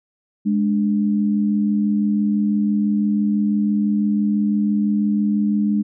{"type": "tone pair together", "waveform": "sine", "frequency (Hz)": [207.7, 293.7], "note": ["G#3", "D4"], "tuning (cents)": [0, 0], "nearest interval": "tritone", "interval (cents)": 600, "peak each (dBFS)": [-16, -24], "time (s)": [0.45, 5.83], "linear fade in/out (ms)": 20, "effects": []}